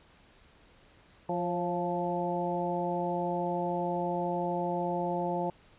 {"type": "harmonic tone with a mistuned harmonic", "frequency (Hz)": 174.61, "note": "F3", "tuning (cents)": 0, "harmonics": [1, 2, 3, 4, 5], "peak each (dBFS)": [-35, -35, -35, -35, -35], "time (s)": [1.29, 5.5], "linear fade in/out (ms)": 2, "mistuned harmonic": 3, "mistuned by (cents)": 42, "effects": ["pink hiss -60 dBFS RMS until 5.78 s", "resampled to 8000 Hz"]}